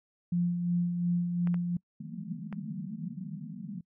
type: tone with tremolo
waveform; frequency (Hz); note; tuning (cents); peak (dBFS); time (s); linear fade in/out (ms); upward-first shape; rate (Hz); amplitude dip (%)
sine; 174.61; F3; 0; -24; 0.32-1.77; 5; sine; 2.8; 45
type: clicks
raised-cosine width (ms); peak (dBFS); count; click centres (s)
0.5; -28; 3; 1.473 / 1.543 / 2.527
type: band-pass noise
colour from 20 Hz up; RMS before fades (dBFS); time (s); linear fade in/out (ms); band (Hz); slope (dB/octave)
pink; -39; 2-3.81; 5; 150 to 230; 96
effects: noise-tail reverb RT60 0.1 s tail -25 dB re dry